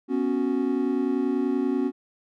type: chord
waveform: triangle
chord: B suspended second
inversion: none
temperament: equal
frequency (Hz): 246.9 / 277.2 / 370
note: B3 / C#4 / F#4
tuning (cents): 0 / 0 / 0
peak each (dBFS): -25 / -23 / -26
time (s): 0.08-1.92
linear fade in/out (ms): 50
effects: none